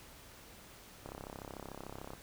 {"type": "click train", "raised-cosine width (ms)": 1, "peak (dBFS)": -30, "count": 37, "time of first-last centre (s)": [1.06, 2.135], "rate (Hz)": 33.5, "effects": ["pink hiss -55 dBFS RMS until 2.22 s"]}